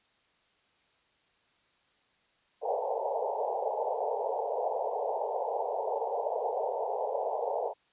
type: band-pass noise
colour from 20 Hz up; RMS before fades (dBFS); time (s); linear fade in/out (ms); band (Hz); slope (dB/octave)
pink; -32; 2.61-7.74; 50; 430 to 920; 96
effects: white hiss -69 dBFS RMS until 7.92 s + resampled to 8000 Hz